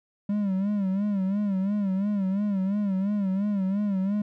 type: tone with vibrato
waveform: triangle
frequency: 198.1 Hz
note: G3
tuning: 18 cents sharp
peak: -21 dBFS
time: 0.29-4.22 s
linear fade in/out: 5 ms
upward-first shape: sine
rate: 2.9 Hz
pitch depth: 95 cents each way
effects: none